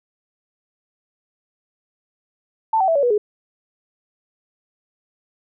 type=tone with pitch steps; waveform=sine; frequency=887 / 763.3 / 656.9 / 565.3 / 486.4 / 418.6 Hz; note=A5 / G5 / E5 / C#5 / B4 / G#4; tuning=+14 / -46 / -6 / +34 / -26 / +14 cents; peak=-14 dBFS; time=2.73-3.18 s; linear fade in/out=5 ms; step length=75 ms; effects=none